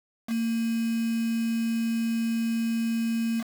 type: tone with quantisation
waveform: sine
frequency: 228.6 Hz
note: A#3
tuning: 34 cents flat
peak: -24 dBFS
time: 0.27-3.44 s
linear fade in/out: 50 ms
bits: 6
effects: none